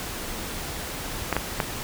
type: clicks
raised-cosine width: 0.5 ms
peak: -7 dBFS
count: 3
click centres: 1.327 / 1.366 / 1.602 s
effects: pink hiss -33 dBFS RMS until 1.83 s